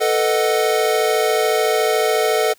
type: chord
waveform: square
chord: B dominant seventh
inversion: third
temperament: equal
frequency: 440 / 493.9 / 622.3 / 740 Hz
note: A4 / B4 / D#5 / F#5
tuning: 0 / 0 / 0 / 0 cents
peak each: -19 / -24 / -22 / -23 dBFS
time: 0-2.54 s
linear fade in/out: 20 ms
effects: white hiss -54 dBFS RMS until 2.58 s